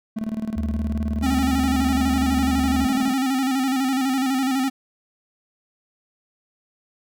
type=tone with tremolo; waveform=triangle; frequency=219.1 Hz; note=A3; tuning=7 cents flat; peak=-20 dBFS; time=0.16-3.13 s; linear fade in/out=10 ms; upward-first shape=square; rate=19 Hz; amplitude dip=75%
type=tone; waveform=sine; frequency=74.6 Hz; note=D2; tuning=28 cents sharp; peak=-24 dBFS; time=0.56-2.86 s; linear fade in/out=10 ms
type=tone with vibrato; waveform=square; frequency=264.1 Hz; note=C4; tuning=16 cents sharp; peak=-20 dBFS; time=1.22-4.7 s; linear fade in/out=20 ms; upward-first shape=square; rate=12 Hz; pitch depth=52 cents each way
effects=none